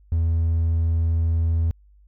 triangle tone, 82.41 Hz, E2, in tune, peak -15 dBFS, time 0.12-1.71 s, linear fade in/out 0 ms, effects tanh soft clip ceiling -12 dBFS + added 50 Hz sine -50 dBFS peak until 2.07 s

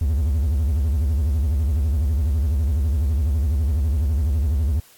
triangle tone with vibrato, 73.42 Hz, D2, in tune, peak -15 dBFS, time 0.01-4.8 s, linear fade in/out 5 ms, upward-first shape sine, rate 12 Hz, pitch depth 230 cents each way, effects white hiss -51 dBFS RMS until 4.97 s + AAC 64 kbps

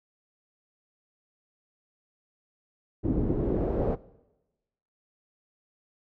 pink noise with low-pass filter sweep, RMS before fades -27 dBFS, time 3.03-3.96 s, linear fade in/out 20 ms, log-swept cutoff 300 to 560 Hz, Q 2, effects noise-tail reverb RT60 1.0 s tail -20 dB re dry

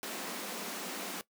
pink high-pass noise, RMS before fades -40 dBFS, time 0.03-1.21 s, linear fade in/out 0 ms, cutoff 180 Hz, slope 96 dB/octave, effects noise-tail reverb RT60 0.1 s tail -18 dB re dry

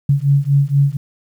sine beating tone pair, 138.59 / 142.79 Hz, C#3 / D3, 0 / -48 cents, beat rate 4.2 Hz, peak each -14 dBFS, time 0.09-0.97 s, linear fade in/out 5 ms, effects 8-bit

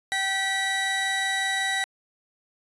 30% pulse tone pair together, 773 / 1945.2 Hz, G5 / B6, -24 / -27 cents, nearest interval octave + major third, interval 1597 cents, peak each -27 / -22 dBFS, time 0.12-1.84 s, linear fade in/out 0 ms, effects resampled to 22050 Hz

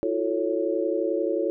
sine chord, F# minor seventh, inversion third, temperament equal with one note detuned, 329.6 / 360.9 / 440 / 554.4 Hz, E4 / F#4 / A4 / C#5, 0 / -43 / 0 / 0 cents, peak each -28 dBFS, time 0.03-1.5 s, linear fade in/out 0 ms, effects none

